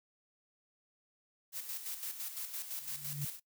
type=noise with tremolo; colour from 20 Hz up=blue; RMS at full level=-40 dBFS; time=1.52-3.4 s; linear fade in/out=50 ms; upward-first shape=square; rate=5.9 Hz; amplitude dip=55%
type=tone with exponential growth; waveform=sine; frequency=144 Hz; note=D3; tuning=34 cents flat; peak=-33 dBFS; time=2.79-3.25 s; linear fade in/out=5 ms; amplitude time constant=100 ms
effects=noise-tail reverb RT60 0.1 s tail -19 dB re dry